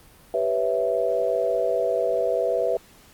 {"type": "chord", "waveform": "sine", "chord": "C# half-diminished seventh", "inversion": "second", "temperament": "equal", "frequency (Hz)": [392, 493.9, 554.4, 659.3], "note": ["G4", "B4", "C#5", "E5"], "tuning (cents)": [0, 0, 0, 0], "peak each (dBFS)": [-29, -24, -29, -24], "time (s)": [0.34, 2.77], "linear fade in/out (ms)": 2, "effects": ["pink hiss -52 dBFS RMS until 3.13 s", "Opus 32 kbps"]}